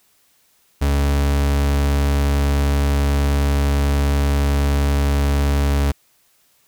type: tone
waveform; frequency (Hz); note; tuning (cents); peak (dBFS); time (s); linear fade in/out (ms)
40% pulse; 70.7; C#2; +35; -14; 0.81-5.92; 10
effects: white hiss -59 dBFS RMS until 6.67 s